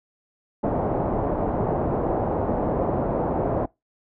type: low-pass noise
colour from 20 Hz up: white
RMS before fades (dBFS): -24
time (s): 0.63-3.66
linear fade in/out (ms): 10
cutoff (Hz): 760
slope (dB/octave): 24
effects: noise-tail reverb RT60 0.2 s tail -23 dB re dry